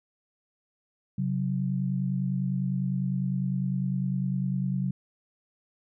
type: tone pair together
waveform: sine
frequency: 135.05 / 185 Hz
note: C#3 / F#3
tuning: -45 / 0 cents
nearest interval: perfect fourth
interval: 545 cents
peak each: -28 dBFS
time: 1.18-4.91 s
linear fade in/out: 5 ms
effects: none